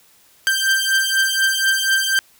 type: beating tone pair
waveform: sawtooth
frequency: 1568 / 1572.1 Hz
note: G6 / G6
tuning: 0 / +5 cents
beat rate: 4.1 Hz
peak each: -15 dBFS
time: 0.47-2.19 s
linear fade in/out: 0 ms
effects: white hiss -53 dBFS RMS until 2.39 s

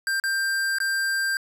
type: tone with dropouts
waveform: square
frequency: 1575 Hz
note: G6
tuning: 8 cents sharp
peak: -23 dBFS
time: 0.07-1.37 s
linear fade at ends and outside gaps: 1 ms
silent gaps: 0.199-0.238 / 0.785-0.802 s
effects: resampled to 32000 Hz

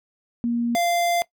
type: tone pair in turn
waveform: sine / square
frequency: 236.2 / 692.8 Hz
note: A#3 / F5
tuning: +23 / -14 cents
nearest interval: octave + perfect fifth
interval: 1863 cents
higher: second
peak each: -20 dBFS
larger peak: neither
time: 0.44-0.75 / 0.75-1.22 s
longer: second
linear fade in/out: 0 ms
effects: noise-tail reverb RT60 0.1 s tail -19 dB re dry

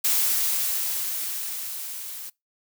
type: noise with level ramp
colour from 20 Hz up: blue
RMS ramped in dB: -21 to -37 dBFS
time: 0.04-2.3 s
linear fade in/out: 10 ms
effects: noise-tail reverb RT60 0.2 s tail -24 dB re dry

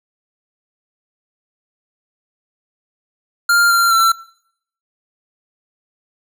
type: tone with pitch steps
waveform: square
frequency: 1399 / 1381 / 1347 Hz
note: F6 / F6 / E6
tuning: +3 / -20 / +37 cents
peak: -11 dBFS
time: 3.49-4.12 s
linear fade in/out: 5 ms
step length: 210 ms
effects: noise-tail reverb RT60 0.7 s tail -22 dB re dry

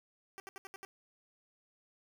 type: tone bursts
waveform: 10% pulse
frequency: 387.9 Hz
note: G4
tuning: 18 cents flat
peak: -37 dBFS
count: 6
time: 0.38-0.85 s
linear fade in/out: 0 ms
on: 20 ms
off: 70 ms
effects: none

